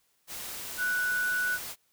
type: tone in noise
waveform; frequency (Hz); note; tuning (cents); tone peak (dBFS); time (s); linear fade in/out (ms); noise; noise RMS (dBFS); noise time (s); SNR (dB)
sine; 1480; F#6; 0; -26; 0.77-1.59; 50; white; -39; 0.27-1.76; +10
effects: white hiss -71 dBFS RMS until 1.92 s